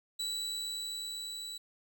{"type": "tone with level ramp", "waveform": "35% pulse", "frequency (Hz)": 3946, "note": "B7", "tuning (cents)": -2, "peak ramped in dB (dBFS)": [-31, -38], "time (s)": [0.19, 1.58], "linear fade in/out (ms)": 10, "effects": []}